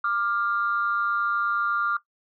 sine tone pair together, 1188.6 / 1396.9 Hz, D6 / F6, +20 / 0 cents, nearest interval minor third, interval 280 cents, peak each -24 dBFS, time 0.04-1.97 s, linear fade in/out 5 ms, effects noise-tail reverb RT60 0.1 s tail -17 dB re dry + tanh soft clip ceiling -14 dBFS

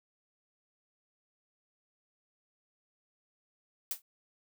blue noise with exponential decay, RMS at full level -30 dBFS, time 3.91-4.02 s, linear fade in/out 2 ms, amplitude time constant 22 ms, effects none

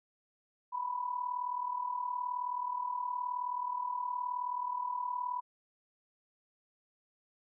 sine tone with amplitude modulation, 987.8 Hz, B5, in tune, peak -30 dBFS, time 0.72-5.41 s, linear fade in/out 20 ms, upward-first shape sine, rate 39 Hz, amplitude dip 70%, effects none

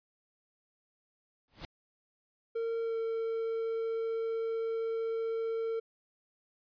pink noise with exponential growth, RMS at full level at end -39 dBFS, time 1.48-1.65 s, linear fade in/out 0 ms, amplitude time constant 35 ms
triangle tone with pitch glide, 457.6 to 452.6 Hz, A#4 to A4, -32 to +49 cents, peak -29 dBFS, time 2.55-5.8 s, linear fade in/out 10 ms, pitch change -19 cents, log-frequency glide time 2.83-2.96 s
effects resampled to 11025 Hz

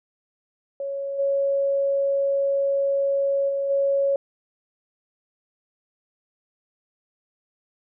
sine tone with level steps, 554.4 Hz, C#5, in tune, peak -26 / -19 / -22 / -18 dBFS, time 0.8-4.16 s, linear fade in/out 2 ms, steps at 1.18 / 3.48 / 3.69 s, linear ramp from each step 20 ms, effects none

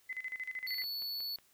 sine tone with tremolo, 2030 Hz, B6, 47 cents sharp, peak -36 dBFS, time 0.09-0.84 s, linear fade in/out 10 ms, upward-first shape square, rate 13 Hz, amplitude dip 80%
square tone, 4435 Hz, C#8, in tune, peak -37 dBFS, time 0.67-1.36 s, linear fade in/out 2 ms
click train, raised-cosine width 0.3 ms, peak -38 dBFS, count 4, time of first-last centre 0.84-1.386 s, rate 5.49 Hz
effects white hiss -68 dBFS RMS until 1.53 s

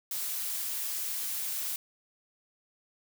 blue noise, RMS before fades -34 dBFS, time 0.11-1.76 s, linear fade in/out 2 ms, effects none

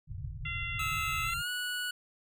white low-pass noise, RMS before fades -40 dBFS, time 0.07-1.43 s, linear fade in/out 50 ms, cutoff 150 Hz, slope 96 dB/octave
harmonic tone, 687 Hz, F5, 29 cents flat, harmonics 2 / 3 / 4 / 5, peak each -45 / -38 / -38 / -45 dBFS, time 0.45-1.34 s, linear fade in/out 5 ms
25% pulse tone with pitch glide, 1302 to 1469.9 Hz, E6 to F#6, -22 to -12 cents, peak -29 dBFS, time 0.79-1.91 s, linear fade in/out 5 ms, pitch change +210 cents, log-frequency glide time 1.23-1.49 s
effects none

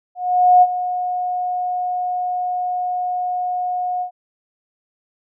sine tone with ADSR envelope, 724 Hz, F#5, 38 cents flat, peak -6 dBFS, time 0.15-4.11 s, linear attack 470 ms, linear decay 43 ms, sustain -13 dB, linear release 96 ms, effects none

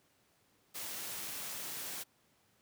white noise, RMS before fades -42 dBFS, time 0.74-2.04 s, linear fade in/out 20 ms, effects pink hiss -71 dBFS RMS until 2.61 s + high-pass 100 Hz 12 dB/octave

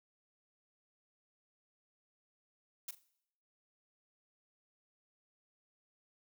blue noise with echo, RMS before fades -42 dBFS, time 2.88-2.91 s, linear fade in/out 5 ms, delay 41 ms, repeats 2, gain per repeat -13 dB, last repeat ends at 2.992 s, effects noise-tail reverb RT60 0.7 s tail -18 dB re dry

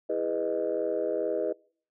sine chord, E major seventh, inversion none, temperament just, 329.6 / 412 / 494.4 / 618.1 Hz, E4 / G#4 / B4 / D#5, 0 / -14 / +2 / -12 cents, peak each -34 / -31 / -30 / -30 dBFS, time 0.09-1.53 s, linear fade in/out 10 ms, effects noise-tail reverb RT60 0.5 s tail -26 dB re dry + tanh soft clip ceiling -18 dBFS

